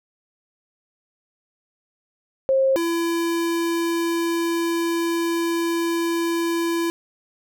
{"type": "tone pair in turn", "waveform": ["sine", "square"], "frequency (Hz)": [534, 336.4], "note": ["C5", "E4"], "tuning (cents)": [35, 35], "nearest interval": "minor sixth", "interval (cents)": 800, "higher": "first", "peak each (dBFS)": [-15, -21], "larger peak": "first", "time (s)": [[2.49, 2.76], [2.76, 6.9]], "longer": "second", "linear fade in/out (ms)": 0, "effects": []}